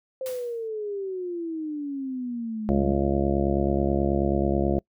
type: exponential sweep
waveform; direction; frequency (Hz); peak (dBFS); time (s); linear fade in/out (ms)
sine; down; 528 to 193.2; -28; 0.21-2.92; 2
type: noise with exponential decay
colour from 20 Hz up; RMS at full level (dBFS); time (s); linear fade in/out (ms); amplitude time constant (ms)
white; -38; 0.26-0.68; 1; 91
type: harmonic tone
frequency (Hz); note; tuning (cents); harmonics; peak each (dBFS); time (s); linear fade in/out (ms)
69.3; C#2; 0; 1 / 2 / 3 / 4 / 5 / 6 / 7 / 8 / 9 / 10; -28 / -30 / -27 / -34 / -26 / -34 / -38 / -31 / -33 / -33; 2.69-4.79; 0
effects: noise-tail reverb RT60 0.1 s tail -26 dB re dry